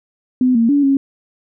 sine tone with pitch steps, 253.5 / 229.9 / 285.7 / 274.1 Hz, B3 / A#3 / D4 / C#4, +45 / -24 / -48 / -19 cents, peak -10 dBFS, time 0.41-0.97 s, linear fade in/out 2 ms, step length 140 ms, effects none

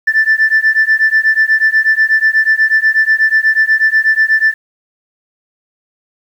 sine beating tone pair, 1760 / 1768.2 Hz, A6 / A6, 0 / +8 cents, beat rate 8.2 Hz, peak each -10 dBFS, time 0.07-4.54 s, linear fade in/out 10 ms, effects tanh soft clip ceiling -3 dBFS + 7-bit

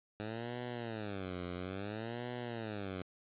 10% pulse tone with vibrato, 104.5 Hz, G#2, 11 cents sharp, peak -31 dBFS, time 0.2-3.02 s, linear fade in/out 0 ms, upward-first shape sine, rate 0.59 Hz, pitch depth 280 cents each way, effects resampled to 8000 Hz + 10-bit

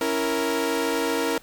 sawtooth chord, A# diminished, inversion first, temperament equal, 277.2 / 329.6 / 466.2 Hz, C#4 / E4 / A#4, 0 / 0 / 0 cents, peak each -25 / -24 / -21 dBFS, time 0.01-1.38 s, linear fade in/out 2 ms, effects pink hiss -51 dBFS RMS until 1.42 s

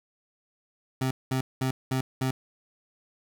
25% pulse tone bursts, 130.81 Hz, C3, in tune, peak -21 dBFS, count 5, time 1.01-2.31 s, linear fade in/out 5 ms, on 100 ms, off 200 ms, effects none

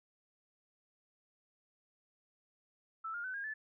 sine tone with pitch steps, 1318.5 / 1413.1 / 1514.6 / 1623.3 / 1739.8 Hz, E6 / F6 / F#6 / G#6 / A6, 0 / +20 / +40 / -40 / -20 cents, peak -38 dBFS, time 3.04-3.54 s, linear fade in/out 10 ms, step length 100 ms, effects none

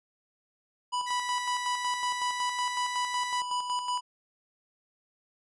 square tone with tremolo, 987.8 Hz, B5, in tune, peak -28 dBFS, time 0.92-4.01 s, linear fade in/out 20 ms, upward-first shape square, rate 5.4 Hz, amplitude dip 50%
sawtooth tone with pitch glide, 1961 to 1973.5 Hz, B6 to B6, -13 to -2 cents, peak -32 dBFS, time 1.06-3.42 s, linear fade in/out 20 ms, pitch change +11 cents, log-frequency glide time 1.55-2.9 s
effects resampled to 22050 Hz

